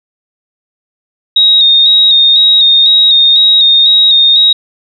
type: tone with vibrato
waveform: sine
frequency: 3741 Hz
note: A#7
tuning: 5 cents sharp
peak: -3 dBFS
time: 1.36-4.53 s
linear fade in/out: 5 ms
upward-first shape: square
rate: 2 Hz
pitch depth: 28 cents each way
effects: none